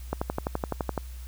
click train, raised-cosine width 1 ms, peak -13 dBFS, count 11, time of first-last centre 0.13-0.977 s, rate 11.8 Hz, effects added 62 Hz sine -37 dBFS peak until 1.27 s + white hiss -53 dBFS RMS until 1.27 s

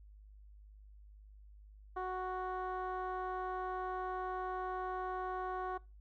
15% pulse tone with low-pass filter, 370 Hz, F#4, in tune, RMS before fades -39 dBFS, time 1.96-5.78 s, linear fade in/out 10 ms, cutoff 1100 Hz, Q 1.5, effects noise-tail reverb RT60 0.3 s tail -24 dB re dry + added 51 Hz sine -54 dBFS peak until 6 s

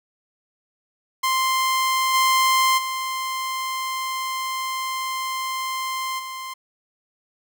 sawtooth tone with level steps, 1046.5 Hz, C6, in tune, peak -15 / -12 / -21 / -27 dBFS, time 1.23-6.54 s, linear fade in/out 10 ms, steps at 2.13 / 2.77 / 6.18 s, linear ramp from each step 20 ms, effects none

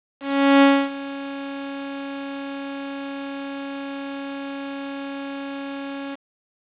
sawtooth tone with ADSR envelope, 277.2 Hz, C#4, in tune, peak -6 dBFS, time 0.2-6.16 s, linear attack 420 ms, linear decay 270 ms, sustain -19 dB, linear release 22 ms, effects resampled to 8000 Hz + 7-bit

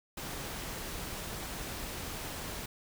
pink noise, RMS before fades -40 dBFS, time 0.17-2.66 s, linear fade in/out 5 ms, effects none

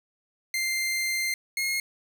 sawtooth tone pair in turn, 2093 / 2151 Hz, C7 / C7, 0 / +47 cents, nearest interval unison, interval 47 cents, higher second, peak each -22 dBFS, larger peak neither, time 0.54-1.34 / 1.57-1.8 s, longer first, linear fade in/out 2 ms, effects none

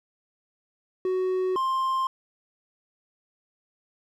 triangle tone pair in turn, 371.6 / 1053.3 Hz, F#4 / C6, +7 / +11 cents, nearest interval octave + tritone, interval 1804 cents, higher second, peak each -21 dBFS, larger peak neither, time 1.05-1.56 / 1.56-2.07 s, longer neither, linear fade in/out 2 ms, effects none

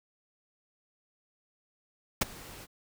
pink noise with ADSR envelope, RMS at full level -23 dBFS, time 2.21-2.67 s, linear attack 8 ms, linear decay 17 ms, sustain -24 dB, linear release 35 ms, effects none

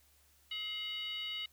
sine tone with frequency modulation, 2948 Hz, F#7, 7 cents flat, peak -37 dBFS, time 0.51-1.46 s, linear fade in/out 5 ms, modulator 832 Hz, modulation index 0.94, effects added 71 Hz sine -70 dBFS peak until 1.52 s + white hiss -68 dBFS RMS until 1.52 s

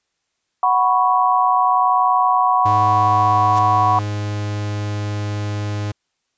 sine chord, F# suspended fourth, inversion none, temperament equal, 740 / 987.8 / 1108.7 Hz, F#5 / B5 / C#6, 0 / 0 / 0 cents, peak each -17 dBFS, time 0.63-3.99 s, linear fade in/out 2 ms
45% pulse tone, 103.83 Hz, G#2, in tune, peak -21 dBFS, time 2.65-5.92 s, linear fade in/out 10 ms
white noise with exponential growth, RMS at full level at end -27 dBFS, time 3.46-3.59 s, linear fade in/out 5 ms, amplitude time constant 27 ms
effects white hiss -72 dBFS RMS until 6.37 s + resampled to 16000 Hz

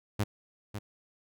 sawtooth tone with echo, 103.83 Hz, G#2, in tune, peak -22 dBFS, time 0.19-0.24 s, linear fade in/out 10 ms, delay 550 ms, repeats 1, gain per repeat -9 dB, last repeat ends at 0.79 s, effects none

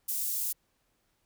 white high-pass noise, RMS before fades -32 dBFS, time 0.08-0.53 s, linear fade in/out 10 ms, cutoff 8300 Hz, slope 12 dB/octave, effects pink hiss -74 dBFS RMS until 1.25 s

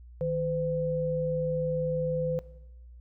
sine tone pair together, 155.56 / 509.2 Hz, D#3 / C5, 0 / -47 cents, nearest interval octave + major sixth, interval 2053 cents, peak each -31 / -28 dBFS, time 0.21-2.39 s, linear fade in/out 0 ms, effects noise-tail reverb RT60 0.9 s tail -18 dB re dry + added 60 Hz sine -46 dBFS peak until 3 s

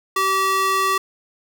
square tone with high-pass filter, 384.5 Hz, G4, 33 cents flat, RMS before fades -19 dBFS, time 0.16-0.98 s, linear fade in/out 5 ms, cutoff 840 Hz, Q 4.4, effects none

